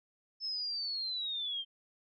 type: linear sweep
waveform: sine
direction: down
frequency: 5274 to 3136 Hz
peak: -34 dBFS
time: 0.4-1.65 s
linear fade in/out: 50 ms
effects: none